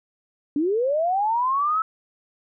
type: linear sweep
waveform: sine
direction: up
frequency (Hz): 275.6 to 1318.5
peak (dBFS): -19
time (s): 0.56-1.82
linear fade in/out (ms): 2
effects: none